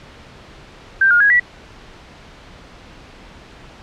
sine tone with pitch steps, 1573 / 1426 / 1656 / 1949 Hz, G6 / F6 / G#6 / B6, +6 / +36 / -5 / -23 cents, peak -9 dBFS, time 1.01-1.398 s, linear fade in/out 5 ms, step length 97 ms, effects pink hiss -41 dBFS RMS until 3.82 s + low-pass 4000 Hz 12 dB/octave

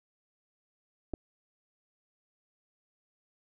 clicks, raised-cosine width 2 ms, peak -23 dBFS, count 2, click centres 1.136 / 1.139 s, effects none

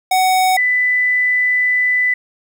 square / sine tone pair in turn, 747 / 1994.3 Hz, F#5 / B6, +16 / +16 cents, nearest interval octave + perfect fourth, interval 1700 cents, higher second, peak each -12 dBFS, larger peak neither, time 0.11-0.57 / 0.57-2.14 s, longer second, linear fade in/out 5 ms, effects 8-bit

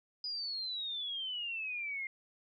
sine exponential sweep, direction down, 4978 to 2107 Hz, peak -36 dBFS, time 0.24-2.07 s, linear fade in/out 2 ms, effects none

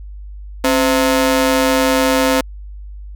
sawtooth ring-modulated tone, 392 Hz, G4, in tune, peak -5 dBFS, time 0.64-2.41 s, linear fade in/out 5 ms, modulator 123 Hz, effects added 50 Hz sine -29 dBFS peak until 3.15 s

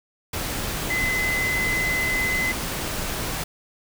sine tone in noise, 2035 Hz, C7, 49 cents flat, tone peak -22 dBFS, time 0.9-2.52 s, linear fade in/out 5 ms, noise pink, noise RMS -28 dBFS, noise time 0.33-3.44 s, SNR +3 dB, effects none

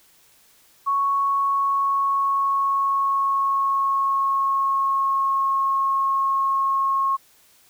sine tone with pitch glide, 1108.7 to 1086.5 Hz, C#6 to C#6, 0 to -35 cents, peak -18 dBFS, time 0.86-7.17 s, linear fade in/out 20 ms, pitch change -35 cents, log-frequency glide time 1.1-5.5 s, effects white hiss -56 dBFS RMS until 7.69 s

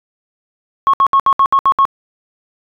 sine tone bursts, 1093 Hz, C#6, 25 cents flat, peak -6 dBFS, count 8, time 0.87-1.852 s, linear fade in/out 0 ms, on 65 ms, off 66 ms, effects tanh soft clip ceiling -3 dBFS

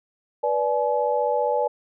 sine tone cluster, 488.8 / 584 / 850 Hz, B4 / D5 / G#5, -18 / -10 / +40 cents, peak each -24 dBFS, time 0.43-1.68 s, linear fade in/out 10 ms, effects none

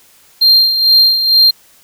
triangle tone with tremolo, 4186 Hz, C8, in tune, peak -3 dBFS, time 0.41-1.51 s, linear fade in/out 10 ms, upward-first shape sine, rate 2.2 Hz, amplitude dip 60%, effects white hiss -47 dBFS RMS until 1.83 s

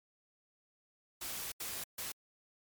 white noise bursts at uneven times, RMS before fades -41 dBFS, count 3, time 1.21-1.52 / 1.6-1.84 / 1.98-2.12 s, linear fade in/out 5 ms, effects MP3 96 kbps

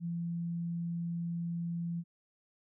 sine tone, 170 Hz, F3, 46 cents flat, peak -33 dBFS, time 0-2.04 s, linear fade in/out 50 ms, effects none

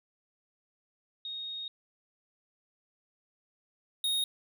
sine / square tone pair in turn, 3729 / 3729 Hz, A#7 / A#7, 0 / 0 cents, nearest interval unison, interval 0 cents, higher neither, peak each -36 / -28 dBFS, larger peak second, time 1.25-1.68 / 4.04-4.24 s, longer first, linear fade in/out 2 ms, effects none

